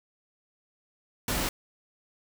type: noise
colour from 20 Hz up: pink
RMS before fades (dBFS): -29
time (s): 1.28-1.49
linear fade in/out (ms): 2
effects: none